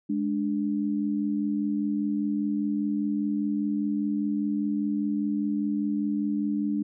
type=tone pair together; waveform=sine; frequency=208.7 / 293.7 Hz; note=G#3 / D4; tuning=+9 / 0 cents; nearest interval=tritone; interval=591 cents; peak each=-27 dBFS; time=0.09-6.83 s; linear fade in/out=10 ms; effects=none